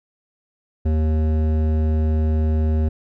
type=tone with hard clipping; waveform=sine; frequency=78 Hz; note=D#2; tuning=5 cents sharp; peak=-18 dBFS; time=0.85-2.89 s; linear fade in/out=10 ms; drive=13 dB; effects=none